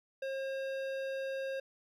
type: tone with hard clipping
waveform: triangle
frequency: 537 Hz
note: C5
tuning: 45 cents sharp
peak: -37 dBFS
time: 0.22-1.6 s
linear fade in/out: 5 ms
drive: 17 dB
effects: none